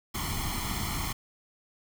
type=noise with comb filter; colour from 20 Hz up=pink; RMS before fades=-32 dBFS; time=0.14-1.13 s; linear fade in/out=10 ms; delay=0.94 ms; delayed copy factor=+0.85; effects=none